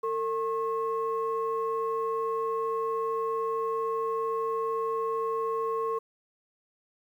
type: tone pair together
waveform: sine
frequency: 452.2 / 1083 Hz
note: A4 / C#6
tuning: +47 / -41 cents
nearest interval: octave + minor third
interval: 1512 cents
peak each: -28 / -30 dBFS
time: 0.03-5.99 s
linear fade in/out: 10 ms
effects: tanh soft clip ceiling -20 dBFS + 10-bit